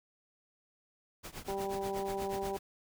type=noise with tremolo; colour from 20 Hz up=pink; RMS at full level=-42 dBFS; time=1.23-2.59 s; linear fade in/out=20 ms; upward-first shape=triangle; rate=8.3 Hz; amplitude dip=95%
type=harmonic tone; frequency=196 Hz; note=G3; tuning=in tune; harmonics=1 / 2 / 3 / 4 / 5; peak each=-45 / -36 / -43 / -39 / -46 dBFS; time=1.48-2.57 s; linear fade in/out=5 ms
effects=none